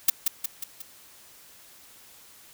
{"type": "noise with echo", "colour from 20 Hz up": "blue", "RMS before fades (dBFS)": -17, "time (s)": [0.08, 0.1], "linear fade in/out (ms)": 5, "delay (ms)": 180, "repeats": 4, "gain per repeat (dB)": -5, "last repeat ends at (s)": 0.82, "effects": ["white hiss -52 dBFS RMS until 2.53 s"]}